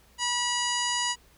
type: harmonic tone with a mistuned harmonic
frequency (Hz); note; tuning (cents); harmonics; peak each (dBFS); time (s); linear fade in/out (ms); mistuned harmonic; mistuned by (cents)
970; B5; -31; 1 / 2 / 3 / 4 / 5 / 6 / 7 / 8 / 9 / 10; -31 / -33 / -31 / -41 / -34 / -43 / -32 / -45 / -44 / -43; 0.18-1.16; 50; 6; +21
effects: added 60 Hz sine -60 dBFS peak until 1.37 s + pink hiss -60 dBFS RMS until 1.37 s